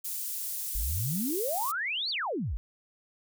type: high-pass noise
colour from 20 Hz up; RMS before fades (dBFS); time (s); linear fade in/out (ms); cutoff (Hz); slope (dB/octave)
pink; -35; 0.04-1.72; 10; 11000; 12
type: exponential two-way sweep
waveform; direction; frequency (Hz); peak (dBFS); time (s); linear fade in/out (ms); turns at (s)
sine; up then down; 44.05 to 4729 to 44.05; -29; 0.75-2.57; 0; 2.1
effects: none